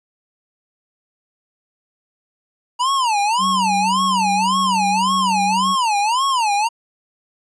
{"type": "tone with vibrato", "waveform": "square", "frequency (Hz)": 943, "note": "A#5", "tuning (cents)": 20, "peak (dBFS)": -16, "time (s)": [2.79, 6.69], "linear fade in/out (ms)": 20, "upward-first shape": "sine", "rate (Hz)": 1.8, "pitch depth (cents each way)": 270}
{"type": "tone", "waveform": "sine", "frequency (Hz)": 190.4, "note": "F#3", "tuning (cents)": 50, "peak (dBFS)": -23, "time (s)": [3.38, 5.76], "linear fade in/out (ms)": 50}
{"effects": ["resampled to 22050 Hz"]}